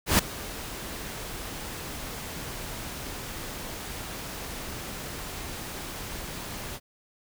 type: noise with ADSR envelope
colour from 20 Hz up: pink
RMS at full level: -18 dBFS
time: 0.06-6.8 s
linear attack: 130 ms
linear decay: 5 ms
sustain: -19 dB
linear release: 54 ms
effects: none